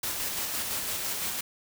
white noise with tremolo, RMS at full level -31 dBFS, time 0.03-1.41 s, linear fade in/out 5 ms, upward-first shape square, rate 5.9 Hz, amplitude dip 25%, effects none

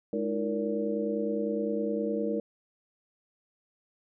sine tone cluster, 209 / 311.1 / 340.9 / 467.1 / 573 Hz, G#3 / D#4 / F4 / A#4 / D5, +11 / 0 / -42 / +3 / -43 cents, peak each -33 / -34 / -38 / -31 / -36 dBFS, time 0.13-2.4 s, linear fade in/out 2 ms, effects none

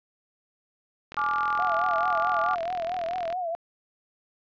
click train, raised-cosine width 0.2 ms, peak -18 dBFS, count 93, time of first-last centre 1.12-3.326 s, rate 41.7 Hz
sine chord, D diminished, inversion second, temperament just, 845.8 / 1174.7 / 1409.6 Hz, Ab5 / D6 / F6, +31 / 0 / +16 cents, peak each -30 / -25 / -30 dBFS, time 1.17-2.55 s, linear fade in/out 5 ms
sine tone with vibrato, 698.5 Hz, F5, in tune, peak -27 dBFS, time 1.59-3.55 s, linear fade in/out 0 ms, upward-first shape triangle, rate 4.6 Hz, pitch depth 130 cents each way
effects low-pass 3000 Hz 12 dB/octave

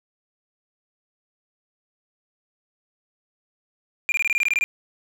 triangle tone bursts, 2398 Hz, D7, 36 cents sharp, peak -16 dBFS, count 11, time 4.09-4.64 s, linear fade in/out 0 ms, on 30 ms, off 22 ms, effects none

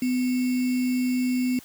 sine tone with sample-and-hold, 251.8 Hz, B3, 34 cents sharp, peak -21 dBFS, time 0.02-1.59 s, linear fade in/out 2 ms, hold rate 2450 Hz, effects white hiss -49 dBFS RMS until 1.64 s + high-pass 60 Hz 12 dB/octave

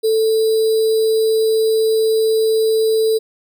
sine tone with sample-and-hold, 442.1 Hz, A4, 8 cents sharp, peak -12 dBFS, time 0.03-3.19 s, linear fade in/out 20 ms, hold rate 4410 Hz, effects none

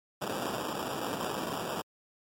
blue noise with sample-and-hold, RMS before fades -34 dBFS, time 0.21-1.82 s, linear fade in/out 10 ms, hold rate 2100 Hz, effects high-pass 150 Hz 12 dB/octave + MP3 64 kbps

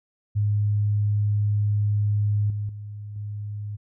sine tone with level steps, 103.83 Hz, G#2, in tune, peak -19 / -25 / -33 / -29 dBFS, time 0.35-3.77 s, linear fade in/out 20 ms, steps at 2.5 / 2.69 / 3.16 s, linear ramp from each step 2 ms, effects none

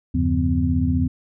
sine tone cluster, 81.2 / 97 / 140.2 / 174 / 254.2 Hz, E2 / G2 / C#3 / F3 / C4, -26 / -18 / +20 / -6 / -50 cents, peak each -21 / -26 / -27 / -27 / -21 dBFS, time 0.14-1.08 s, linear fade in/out 10 ms, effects none

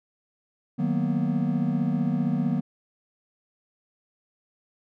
triangle chord, B major seventh, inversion first, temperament just, 154.34 / 185.21 / 231.5 / 246.9 Hz, D#3 / F#3 / A#3 / B3, -14 / +2 / -12 / 0 cents, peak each -26 dBFS, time 0.78-2.61 s, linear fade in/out 20 ms, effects none

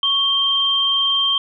sine tone pair together, 1109 / 3161 Hz, C#6 / G7, 0 / +14 cents, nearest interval octave + tritone, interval 1814 cents, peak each -25 / -15 dBFS, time 0.03-1.38 s, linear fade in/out 2 ms, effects none

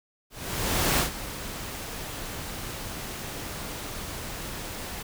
pink noise with ADSR envelope, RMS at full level -22 dBFS, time 0.3-5.03 s, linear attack 680 ms, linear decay 120 ms, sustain -14 dB, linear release 10 ms, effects none

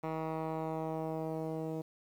10% pulse tone with low-pass filter sweep, 159.4 Hz, D#3, 42 cents sharp, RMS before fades -37 dBFS, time 0.03-1.82 s, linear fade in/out 10 ms, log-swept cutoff 1500 to 470 Hz, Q 1.1, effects 10-bit

